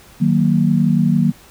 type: chord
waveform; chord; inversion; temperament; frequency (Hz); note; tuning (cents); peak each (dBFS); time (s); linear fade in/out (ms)
sine; D# minor; none; just; 155.56 / 186.68 / 233.3; D#3 / F#3 / A#3; 0 / +16 / +2; -16; 0.2-1.32; 20
effects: pink hiss -45 dBFS RMS until 1.5 s